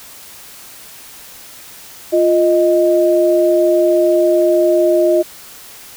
sine tone pair together, 349.2 / 622.2 Hz, F4 / D#5, 0 / 0 cents, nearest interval minor seventh, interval 1000 cents, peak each -12 dBFS, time 2.12-5.23 s, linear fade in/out 20 ms, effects white hiss -37 dBFS RMS until 5.96 s

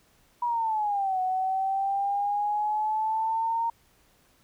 sine exponential two-way sweep, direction down then up, 973 to 740 to 926 Hz, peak -24 dBFS, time 0.42-3.7 s, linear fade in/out 5 ms, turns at 1.2 s, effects pink hiss -63 dBFS RMS until 4.43 s

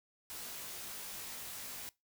white noise with comb filter, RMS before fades -45 dBFS, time 0.3-1.89 s, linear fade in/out 0 ms, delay 18 ms, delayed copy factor -0.9, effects noise-tail reverb RT60 0.2 s tail -21 dB re dry

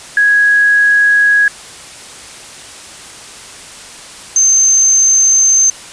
sine tone pair in turn, 1661.2 / 6272 Hz, G#6 / G8, 0 / 0 cents, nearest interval octave + major seventh, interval 2300 cents, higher second, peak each -6 dBFS, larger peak neither, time 0.17-1.48 / 4.36-5.7 s, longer second, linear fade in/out 2 ms, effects white hiss -32 dBFS RMS until 5.92 s + resampled to 22050 Hz

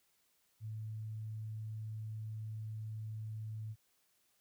sine tone, 109.1 Hz, A2, 14 cents flat, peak -40 dBFS, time 0.6-3.76 s, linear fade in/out 50 ms, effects white hiss -75 dBFS RMS until 4.4 s

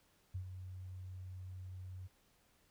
sine tone with ADSR envelope, 92.5 Hz, F#2, in tune, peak -37 dBFS, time 0.34-2.08 s, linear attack 13 ms, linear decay 87 ms, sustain -8 dB, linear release 21 ms, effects pink hiss -72 dBFS RMS until 2.7 s

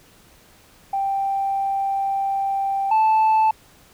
sine tone pair in turn, 785 / 876.3 Hz, G5 / A5, +2 / -7 cents, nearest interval major second, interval 191 cents, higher second, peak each -19 / -11 dBFS, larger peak second, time 0.93-2.91 / 2.91-3.51 s, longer first, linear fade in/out 5 ms, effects tanh soft clip ceiling -13 dBFS + pink hiss -52 dBFS RMS until 3.93 s

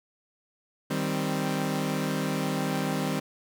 sawtooth chord, C minor, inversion first, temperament equal, 155.56 / 196 / 261.6 Hz, Eb3 / G3 / C4, 0 / 0 / 0 cents, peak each -27 dBFS, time 0.9-3.2 s, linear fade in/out 10 ms, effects none

